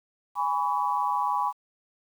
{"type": "tone cluster", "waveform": "sine", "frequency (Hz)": [825, 991, 1131], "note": ["G#5", "B5", "C#6"], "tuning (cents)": [-12, 6, 34], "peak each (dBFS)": [-28, -27, -29], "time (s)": [0.35, 1.53], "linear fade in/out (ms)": 50, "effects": ["9-bit"]}